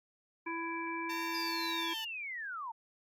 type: harmonic tone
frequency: 332.5 Hz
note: E4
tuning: 15 cents sharp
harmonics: 1 / 3 / 5 / 7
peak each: -40 / -39 / -45 / -41 dBFS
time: 0.46-1.94 s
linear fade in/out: 10 ms
type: tone with vibrato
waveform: 10% pulse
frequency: 899 Hz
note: A5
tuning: 37 cents sharp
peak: -32 dBFS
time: 1.09-2.05 s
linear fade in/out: 10 ms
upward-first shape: sine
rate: 1.9 Hz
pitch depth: 18 cents each way
type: linear sweep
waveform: sine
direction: down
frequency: 4978 to 861 Hz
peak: -38 dBFS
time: 1.34-2.72 s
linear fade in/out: 10 ms
effects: Opus 48 kbps